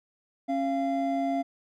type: tone pair together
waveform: triangle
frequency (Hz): 273.5 / 689.2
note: C#4 / F5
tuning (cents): -23 / -23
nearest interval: octave + major third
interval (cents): 1600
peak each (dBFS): -26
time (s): 0.48-1.43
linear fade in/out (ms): 20
effects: none